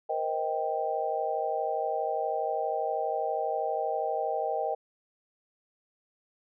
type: chord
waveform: sine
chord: C minor seventh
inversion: third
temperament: just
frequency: 470.9 / 523.3 / 627.9 / 784.9 Hz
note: Bb4 / C5 / Eb5 / G5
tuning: +18 / 0 / +16 / +2 cents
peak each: -34 / -36 / -32 / -31 dBFS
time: 0.09-4.75 s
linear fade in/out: 10 ms
effects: none